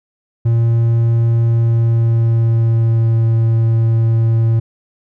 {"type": "tone with pitch glide", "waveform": "triangle", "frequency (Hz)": [115.8, 113.74], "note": ["A#2", "A#2"], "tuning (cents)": [-11, -42], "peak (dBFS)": -8, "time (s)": [0.45, 4.6], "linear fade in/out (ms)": 10, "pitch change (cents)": -31, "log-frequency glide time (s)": [1.44, 3.25], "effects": []}